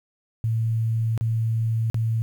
sine tone with dropouts, 112.9 Hz, A2, 45 cents sharp, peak -20 dBFS, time 0.44-2.22 s, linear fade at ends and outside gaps 0 ms, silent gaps 1.177-1.21 / 1.9-1.944 s, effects 9-bit

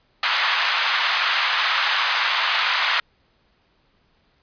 pink band-pass noise, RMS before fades -21 dBFS, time 0.23-3 s, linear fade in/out 2 ms, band 1000 to 4300 Hz, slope 24 dB/octave, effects pink hiss -63 dBFS RMS until 4.42 s + resampled to 11025 Hz

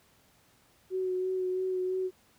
sine tone with vibrato, 371.1 Hz, F#4, 5 cents sharp, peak -28 dBFS, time 0.9-2.11 s, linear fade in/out 50 ms, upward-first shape sine, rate 3 Hz, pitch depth 18 cents each way, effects pink hiss -64 dBFS RMS until 2.38 s + high-pass 60 Hz 12 dB/octave

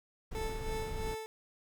brown noise, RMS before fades -39 dBFS, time 0.31-1.15 s, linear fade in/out 10 ms
30% pulse tone with tremolo, 440 Hz, A4, in tune, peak -33 dBFS, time 0.35-1.26 s, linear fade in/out 0 ms, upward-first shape triangle, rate 3 Hz, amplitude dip 60%
effects none

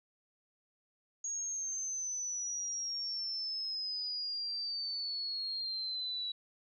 sine exponential sweep, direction down, 6640 to 3907 Hz, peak -35 dBFS, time 1.24-6.32 s, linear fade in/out 5 ms, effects none

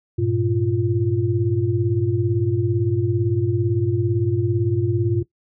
sine tone cluster, 100.4 / 118.2 / 346.9 Hz, G2 / A#2 / F4, +42 / +24 / -12 cents, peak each -22 dBFS, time 0.18-5.23 s, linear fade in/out 10 ms, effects noise-tail reverb RT60 0.1 s tail -17 dB re dry

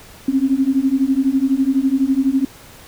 sine beating tone pair, 261.6 / 273.6 Hz, C4 / C#4, 0 / -23 cents, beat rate 12 Hz, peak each -17 / -16 dBFS, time 0.28-2.45 s, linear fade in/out 5 ms, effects pink hiss -42 dBFS RMS until 2.87 s

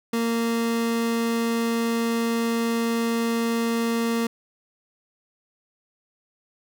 30% pulse tone, 230.9 Hz, A#3, 16 cents flat, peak -19 dBFS, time 0.13-4.27 s, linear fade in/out 5 ms, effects none

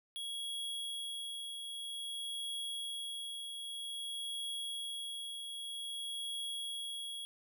square tone with tremolo, 3322 Hz, G#7, in tune, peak -38 dBFS, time 0.16-7.25 s, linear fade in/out 0 ms, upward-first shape triangle, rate 0.52 Hz, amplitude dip 40%, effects none

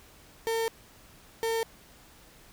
35% pulse tone bursts at uneven times, 453.5 Hz, A#4, 48 cents flat, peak -25 dBFS, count 2, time 0.47-0.68 / 1.43-1.63 s, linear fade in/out 0 ms, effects pink hiss -55 dBFS RMS until 2.52 s

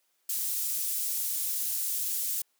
pink high-pass noise, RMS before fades -31 dBFS, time 0.29-2.42 s, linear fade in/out 5 ms, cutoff 10000 Hz, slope 12 dB/octave, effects white hiss -73 dBFS RMS until 2.59 s + high-pass 300 Hz 12 dB/octave

